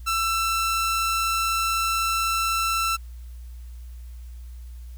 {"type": "tone", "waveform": "sawtooth", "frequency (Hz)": 1336, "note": "E6", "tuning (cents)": 23, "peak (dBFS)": -18, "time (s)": [0.06, 2.97], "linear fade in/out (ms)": 20, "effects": ["added 60 Hz sine -36 dBFS peak until 4.97 s", "white hiss -59 dBFS RMS until 4.97 s"]}